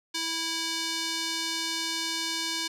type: tone with band-pass filter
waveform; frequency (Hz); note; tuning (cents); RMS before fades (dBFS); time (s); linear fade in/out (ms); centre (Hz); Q
square; 328; E4; -9; -31; 0.14-2.68; 10; 4700; 1.4
effects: none

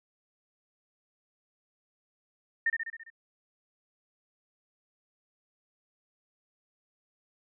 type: tone with echo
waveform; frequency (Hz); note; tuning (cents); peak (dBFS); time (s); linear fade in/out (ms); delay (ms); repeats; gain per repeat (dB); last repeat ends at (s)
sine; 1820; A#6; -42; -23; 2.66-2.7; 5; 67; 6; -4; 3.102
effects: none

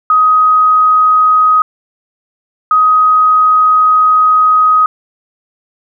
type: tone pair in turn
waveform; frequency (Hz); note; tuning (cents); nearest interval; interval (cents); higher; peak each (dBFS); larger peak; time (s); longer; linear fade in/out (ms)
sine; 1257 / 1257; D#6 / D#6; +17 / +17; unison; 0; neither; -5; neither; 0.1-1.62 / 2.71-4.86; second; 2
effects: none

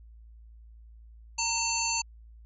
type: harmonic tone with a mistuned harmonic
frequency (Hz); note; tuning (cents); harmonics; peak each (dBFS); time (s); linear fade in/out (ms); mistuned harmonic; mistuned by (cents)
895; A5; +29; 1 / 3 / 5 / 7 / 8; -33 / -33 / -33 / -33 / -33; 1.38-2.02; 10; 1; +46
effects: added 56 Hz sine -48 dBFS peak until 2.45 s

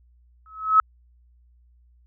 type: tone with exponential growth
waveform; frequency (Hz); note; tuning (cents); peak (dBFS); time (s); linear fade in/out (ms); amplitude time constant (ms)
sine; 1288; E6; -41; -9; 0.46-0.8; 1; 72
effects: added 60 Hz sine -54 dBFS peak until 2.06 s

